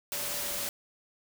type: tone in noise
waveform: sine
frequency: 580 Hz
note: D5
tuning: 22 cents flat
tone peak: -45 dBFS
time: 0.12-0.69 s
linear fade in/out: 0 ms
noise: white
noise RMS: -34 dBFS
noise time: 0.12-0.69 s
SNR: -14 dB
effects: none